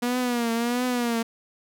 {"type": "tone with vibrato", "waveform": "sawtooth", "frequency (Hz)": 240, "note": "B3", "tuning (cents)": -49, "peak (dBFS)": -19, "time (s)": [0.02, 1.23], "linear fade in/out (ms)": 10, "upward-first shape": "triangle", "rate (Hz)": 1.5, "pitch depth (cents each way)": 90, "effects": []}